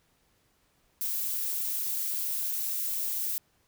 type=noise with amplitude modulation; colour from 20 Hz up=violet; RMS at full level=-29 dBFS; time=1.01-3.38 s; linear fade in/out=0 ms; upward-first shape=sine; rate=293 Hz; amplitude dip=50%; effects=pink hiss -69 dBFS RMS until 3.67 s